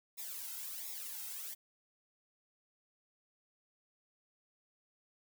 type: noise with flanger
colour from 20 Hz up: blue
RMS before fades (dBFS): -44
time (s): 0.17-1.55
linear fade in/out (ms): 20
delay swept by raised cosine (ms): 0.66 to 1.76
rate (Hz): 1.4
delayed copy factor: -0.85
effects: none